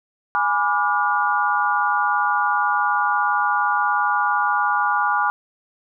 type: chord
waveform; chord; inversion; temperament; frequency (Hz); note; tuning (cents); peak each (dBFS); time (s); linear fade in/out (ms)
sine; G# diminished seventh; none; equal with one note detuned; 830.6 / 987.8 / 1174.7 / 1428.7; G#5 / B5 / D6 / F6; 0 / 0 / 0 / +39; -22 / -24 / -22 / -22; 0.35-5.3; 0
effects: none